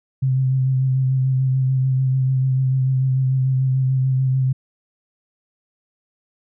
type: tone with vibrato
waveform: sine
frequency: 131.2 Hz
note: C3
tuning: 5 cents sharp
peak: -15 dBFS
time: 0.22-4.53 s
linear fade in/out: 10 ms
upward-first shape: sine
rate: 6.8 Hz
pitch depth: 23 cents each way
effects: none